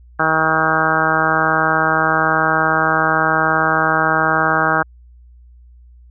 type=harmonic tone; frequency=158.9 Hz; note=D#3; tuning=37 cents sharp; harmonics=1 / 2 / 3 / 4 / 5 / 6 / 7 / 8 / 9 / 10; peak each=-26 / -25 / -26 / -23 / -21 / -25 / -22 / -20 / -20 / -20 dBFS; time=0.19-4.83 s; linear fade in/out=10 ms; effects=added 60 Hz sine -41 dBFS peak until 6.1 s